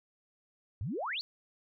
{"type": "exponential sweep", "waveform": "sine", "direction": "up", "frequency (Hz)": [84, 4680], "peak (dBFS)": -33, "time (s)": [0.81, 1.21], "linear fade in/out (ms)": 0, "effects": []}